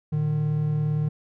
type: tone pair together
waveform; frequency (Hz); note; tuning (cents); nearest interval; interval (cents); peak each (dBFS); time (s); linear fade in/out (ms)
triangle; 114.15 / 151.8; A#2 / D#3; -36 / -42; perfect fourth; 494; -28 / -20; 0.12-1.09; 10
effects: none

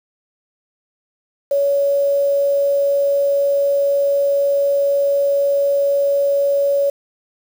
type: tone with quantisation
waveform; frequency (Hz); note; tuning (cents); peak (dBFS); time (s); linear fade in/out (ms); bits
sine; 562; C#5; +24; -13; 1.51-6.9; 5; 6
effects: none

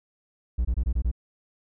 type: tone bursts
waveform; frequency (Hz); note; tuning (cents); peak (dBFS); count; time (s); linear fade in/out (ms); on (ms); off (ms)
triangle; 59.3; A#1; +30; -19; 6; 0.58-1.115; 10; 70; 23
effects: none

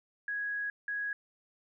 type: tone bursts at uneven times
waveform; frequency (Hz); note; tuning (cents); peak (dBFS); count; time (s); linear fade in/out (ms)
sine; 1661.2; G#6; 0; -32; 2; 0.28-0.7 / 0.88-1.13; 2
effects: none

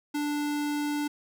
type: tone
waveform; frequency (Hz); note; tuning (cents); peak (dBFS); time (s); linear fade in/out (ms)
square; 293.7; D4; 0; -28; 0.14-1.08; 10
effects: none

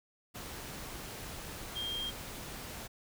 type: tone in noise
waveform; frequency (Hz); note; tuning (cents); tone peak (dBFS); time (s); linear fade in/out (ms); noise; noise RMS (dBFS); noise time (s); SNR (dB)
sine; 3207; G7; +39; -35; 1.75-2.11; 20; pink; -44; 0.34-2.88; +6
effects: none

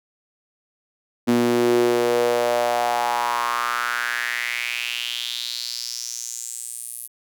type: tone with high-pass filter sweep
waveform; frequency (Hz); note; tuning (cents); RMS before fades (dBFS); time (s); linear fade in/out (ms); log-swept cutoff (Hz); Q
sawtooth; 120; B2; -49; -23; 1.27-7.08; 20; 260 to 11000; 4.6
effects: none

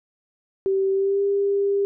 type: tone with pitch glide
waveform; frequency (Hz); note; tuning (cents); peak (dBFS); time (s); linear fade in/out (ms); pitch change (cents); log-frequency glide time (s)
sine; 386.8 to 399.5; G4 to G4; -23 to +33; -18; 0.66-1.85; 0; +56; 0.92-1.22
effects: none

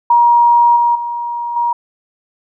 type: tone with level steps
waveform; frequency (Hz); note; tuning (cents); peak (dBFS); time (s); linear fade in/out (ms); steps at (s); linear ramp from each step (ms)
sine; 949; A#5; +31; -6 / -9 / -18 / -12; 0.1-1.73; 5; 0.76 / 0.95 / 1.56; 5
effects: none

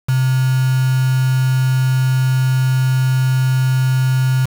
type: tone with quantisation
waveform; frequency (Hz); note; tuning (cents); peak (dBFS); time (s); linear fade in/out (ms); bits
sine; 130; C3; -11; -12; 0.08-4.46; 10; 4
effects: none

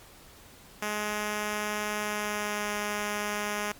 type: tone with pitch glide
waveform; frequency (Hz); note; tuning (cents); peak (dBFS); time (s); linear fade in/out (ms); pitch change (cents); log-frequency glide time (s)
5% pulse; 210 to 207.9; G#3 to G#3; +19 to +2; -18; 0.82-3.72; 2; -17; 1.98-2.69
effects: pink hiss -52 dBFS RMS until 3.79 s + MP3 96 kbps

